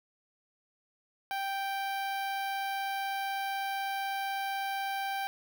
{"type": "tone with notch filter", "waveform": "sawtooth", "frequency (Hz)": 784, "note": "G5", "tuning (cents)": 0, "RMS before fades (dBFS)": -34, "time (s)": [1.31, 5.27], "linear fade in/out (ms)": 0, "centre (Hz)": 7500, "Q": 0.82, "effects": []}